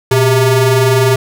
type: ring-modulated tone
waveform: 40% pulse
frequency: 260 Hz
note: C4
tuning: 11 cents flat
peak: -4 dBFS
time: 0.11-1.16 s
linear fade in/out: 5 ms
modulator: 140 Hz
effects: none